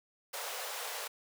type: high-pass noise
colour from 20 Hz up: pink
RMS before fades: -40 dBFS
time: 0.33-1.08 s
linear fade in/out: 10 ms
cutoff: 470 Hz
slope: 48 dB/octave
effects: none